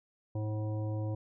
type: harmonic tone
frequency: 107.3 Hz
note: A2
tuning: 43 cents flat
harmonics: 1 / 3 / 5 / 7 / 9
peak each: -32 / -41 / -43 / -51 / -53 dBFS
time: 0.35-1.15 s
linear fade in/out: 5 ms
effects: none